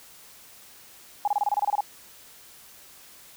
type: tone bursts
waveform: sine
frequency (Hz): 824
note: G#5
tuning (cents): -14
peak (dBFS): -20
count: 11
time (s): 1.25-1.807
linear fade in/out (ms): 2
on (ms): 27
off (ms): 26
effects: white hiss -50 dBFS RMS until 3.36 s